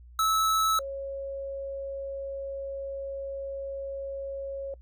square / sine tone pair in turn, 1304 / 548.3 Hz, E6 / C#5, -19 / -19 cents, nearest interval octave + minor third, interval 1500 cents, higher first, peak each -23 / -32 dBFS, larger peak first, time 0.19-0.79 / 0.79-4.74 s, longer second, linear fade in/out 2 ms, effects noise-tail reverb RT60 0.1 s tail -25 dB re dry + added 60 Hz sine -47 dBFS peak until 4.81 s

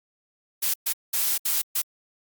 blue noise bursts at uneven times, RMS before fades -24 dBFS, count 5, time 0.62-0.74 / 0.86-0.93 / 1.13-1.38 / 1.45-1.62 / 1.75-1.82 s, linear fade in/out 10 ms, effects Opus 48 kbps

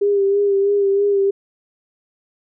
sine tone with vibrato, 400 Hz, G4, 35 cents sharp, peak -13 dBFS, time 0.01-1.31 s, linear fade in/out 10 ms, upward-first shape sine, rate 3.1 Hz, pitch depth 33 cents each way, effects none

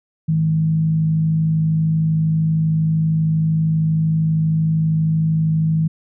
sine tone with frequency modulation, 159.1 Hz, D#3, 39 cents sharp, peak -14 dBFS, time 0.28-5.88 s, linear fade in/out 10 ms, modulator 52.8 Hz, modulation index 0.28, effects none

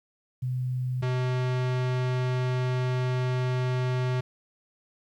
sine / square tone pair in turn, 126.8 / 126.8 Hz, B2 / B2, +46 / +46 cents, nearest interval unison, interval 0 cents, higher neither, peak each -26 / -25 dBFS, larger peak second, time 0.42-1.02 / 1.02-4.21 s, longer second, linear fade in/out 10 ms, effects low-pass 4000 Hz 12 dB/octave + 10-bit

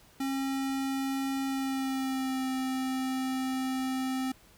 square tone with pitch glide, 269.9 to 261.2 Hz, C#4 to C4, -46 to -3 cents, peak -30 dBFS, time 0.2-4.32 s, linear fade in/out 5 ms, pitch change -57 cents, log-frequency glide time 1.47-2.49 s, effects pink hiss -59 dBFS RMS until 4.57 s

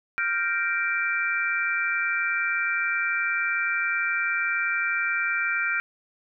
sine chord, G minor seventh, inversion third, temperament equal, 1396.9 / 1568 / 1864.7 / 2349 Hz, F6 / G6 / Bb6 / D7, 0 / 0 / 0 / 0 cents, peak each -27 / -29 / -33 / -27 dBFS, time 0.18-5.8 s, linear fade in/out 0 ms, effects none

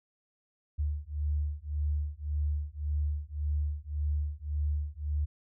sine beating tone pair, 73.3 / 75.1 Hz, D2 / D2, -3 / +39 cents, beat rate 1.8 Hz, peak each -32 / -32 dBFS, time 0.78-5.26 s, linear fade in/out 20 ms, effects none

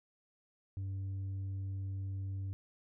sine tone with tanh clipping, 96.8 Hz, G2, 21 cents flat, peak -37 dBFS, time 0.77-2.53 s, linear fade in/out 0 ms, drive 3 dB, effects none

